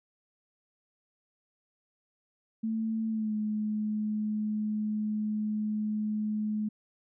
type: tone with pitch glide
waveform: sine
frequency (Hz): 222.2 to 213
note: A3 to G#3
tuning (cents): +17 to +44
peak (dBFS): -28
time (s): 2.63-6.69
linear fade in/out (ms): 10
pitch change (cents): -73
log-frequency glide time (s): 3.09-3.34
effects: none